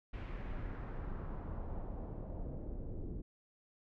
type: noise with low-pass filter sweep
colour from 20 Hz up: brown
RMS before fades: -42 dBFS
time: 0.13-3.22 s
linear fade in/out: 10 ms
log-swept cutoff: 2600 to 350 Hz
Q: 1.5
effects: none

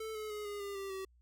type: tone with pitch steps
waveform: square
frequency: 440 / 430 / 420.1 / 410.5 / 401.2 / 392 / 383 Hz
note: A4 / A4 / G#4 / G#4 / G4 / G4 / G4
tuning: 0 / -40 / +20 / -20 / +40 / 0 / -40 cents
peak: -40 dBFS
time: 0-1.05 s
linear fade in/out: 5 ms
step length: 150 ms
effects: added 60 Hz sine -63 dBFS peak until 1.21 s

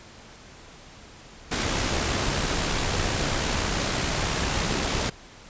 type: noise with amplitude modulation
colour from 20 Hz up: pink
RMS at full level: -24 dBFS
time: 1.51-5.1 s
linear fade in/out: 10 ms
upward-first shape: sine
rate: 66 Hz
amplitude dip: 35%
effects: pink hiss -47 dBFS RMS until 5.49 s + resampled to 16000 Hz

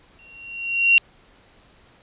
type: tone with exponential growth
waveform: sine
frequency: 2751 Hz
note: F7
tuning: 27 cents flat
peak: -9 dBFS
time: 0.19-0.98 s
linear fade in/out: 0 ms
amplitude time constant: 170 ms
effects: pink hiss -54 dBFS RMS until 2.02 s + resampled to 8000 Hz

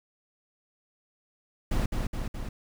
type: noise with echo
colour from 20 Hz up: brown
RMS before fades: -26 dBFS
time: 1.71-1.86 s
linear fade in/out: 5 ms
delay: 210 ms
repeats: 3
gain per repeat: -3 dB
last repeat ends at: 2.49 s
effects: none

